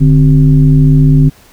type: tone with frequency modulation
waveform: sine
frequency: 146.83 Hz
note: D3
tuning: in tune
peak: -3 dBFS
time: 0-1.3 s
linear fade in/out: 20 ms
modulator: 115 Hz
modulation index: 0.8
effects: pink hiss -43 dBFS RMS until 1.52 s